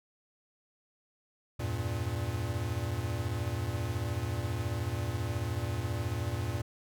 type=chord; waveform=square; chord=E diminished; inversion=none; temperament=equal with one note detuned; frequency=83.7 / 98 / 116.54 Hz; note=E2 / G2 / Bb2; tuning=+27 / 0 / 0 cents; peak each=-38 / -37 / -35 dBFS; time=1.59-6.62 s; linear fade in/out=10 ms; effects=none